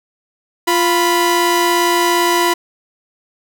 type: tone pair together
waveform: sawtooth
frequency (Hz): 348.3 / 987.5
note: F4 / B5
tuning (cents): -5 / 0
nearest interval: octave + tritone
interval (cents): 1805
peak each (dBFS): -11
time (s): 0.67-2.54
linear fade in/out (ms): 10
effects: none